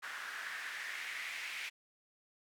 white noise with band-pass filter sweep, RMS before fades -43 dBFS, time 0.02-1.7 s, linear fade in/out 20 ms, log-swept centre 1500 to 2300 Hz, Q 3.6, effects none

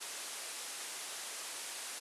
white low-pass noise, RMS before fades -44 dBFS, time 0-2 s, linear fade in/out 20 ms, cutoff 11000 Hz, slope 48 dB/octave, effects high-pass 400 Hz 12 dB/octave + resampled to 32000 Hz

